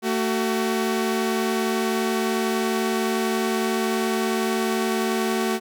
sawtooth tone pair together, 224.1 / 376.9 Hz, A3 / F#4, +32 / +32 cents, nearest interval major sixth, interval 900 cents, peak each -20 dBFS, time 0.02-5.6 s, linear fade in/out 50 ms, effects none

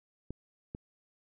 clicks, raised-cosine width 3 ms, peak -26 dBFS, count 2, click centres 0.306 / 0.749 s, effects none

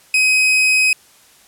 40% pulse tone, 2525 Hz, D#7, 25 cents sharp, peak -10 dBFS, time 0.14-0.93 s, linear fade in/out 2 ms, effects white hiss -49 dBFS RMS until 1.47 s + low-pass 12000 Hz 12 dB/octave

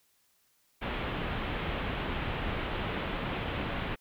pink low-pass noise, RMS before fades -34 dBFS, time 0.81-3.96 s, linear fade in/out 20 ms, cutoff 3400 Hz, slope 48 dB/octave, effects white hiss -70 dBFS RMS until 4 s

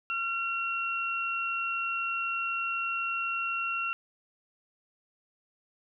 sine tone pair together, 1368 / 2736 Hz, F6 / F7, -36 / -36 cents, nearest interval octave, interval 1200 cents, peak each -32 / -31 dBFS, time 0.1-3.93 s, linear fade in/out 0 ms, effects none

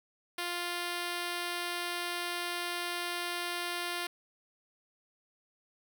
5% pulse tone, 350 Hz, F4, 4 cents sharp, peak -22 dBFS, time 0.38-4.07 s, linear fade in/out 5 ms, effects none

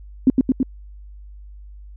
sine tone with echo, 260 Hz, C4, 11 cents flat, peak -8 dBFS, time 0.27-0.3 s, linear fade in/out 2 ms, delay 110 ms, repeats 3, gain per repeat -2 dB, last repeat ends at 0.63 s, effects added 50 Hz sine -37 dBFS peak until 1.96 s

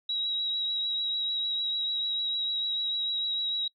sine tone with vibrato, 3857 Hz, B7, 42 cents flat, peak -27 dBFS, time 0.09-3.68 s, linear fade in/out 5 ms, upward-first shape triangle, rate 6.7 Hz, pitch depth 21 cents each way, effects noise-tail reverb RT60 0.1 s tail -24 dB re dry

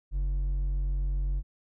sine tone with hard clipping, 46.28 Hz, F#1, 1 cent sharp, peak -27 dBFS, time 0.11-1.43 s, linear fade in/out 50 ms, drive 4 dB, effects none

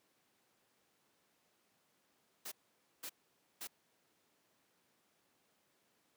white noise bursts, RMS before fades -45 dBFS, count 3, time 2.45-3.674 s, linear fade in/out 10 ms, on 68 ms, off 510 ms, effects pink hiss -75 dBFS RMS until 6.16 s + high-pass 200 Hz 12 dB/octave

